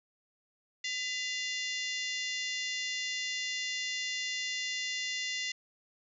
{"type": "harmonic tone with a mistuned harmonic", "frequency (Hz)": 700, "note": "F5", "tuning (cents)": 4, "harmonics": [3, 4, 5, 6, 7, 8, 9, 10], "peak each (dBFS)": [-37, -39, -41, -43, -44, -45, -46, -47], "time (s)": [0.84, 5.52], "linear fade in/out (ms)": 5, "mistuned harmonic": 3, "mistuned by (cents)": -71, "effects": []}